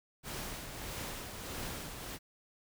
pink noise with tremolo, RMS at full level -40 dBFS, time 0.23-2.19 s, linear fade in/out 50 ms, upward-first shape triangle, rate 1.6 Hz, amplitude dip 50%, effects none

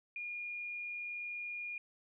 sine tone, 2427 Hz, D#7, 44 cents flat, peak -39 dBFS, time 0.16-1.78 s, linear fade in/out 2 ms, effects none

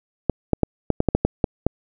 clicks, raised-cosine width 2 ms, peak -3 dBFS, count 10, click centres 0.297 / 0.533 / 0.633 / 0.903 / 1.004 / 1.087 / 1.15 / 1.25 / 1.442 / 1.666 s, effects none

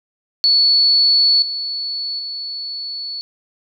sine tone with level steps, 4427 Hz, C#8, 3 cents flat, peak -10 / -21 / -24 dBFS, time 0.44-3.21 s, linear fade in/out 0 ms, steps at 1.42 / 2.19 s, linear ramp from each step 2 ms, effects none

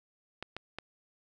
clicks, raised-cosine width 0.3 ms, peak -22 dBFS, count 3, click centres 0.426 / 0.566 / 0.786 s, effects none

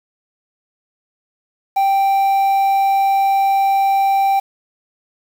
triangle tone with quantisation, 784 Hz, G5, in tune, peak -10 dBFS, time 1.76-4.4 s, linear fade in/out 10 ms, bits 6, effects none

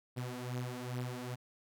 sawtooth beating tone pair, 123.47 / 125.87 Hz, B2 / B2, 0 / +33 cents, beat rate 2.4 Hz, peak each -36 / -38 dBFS, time 0.16-1.36 s, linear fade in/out 20 ms, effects none

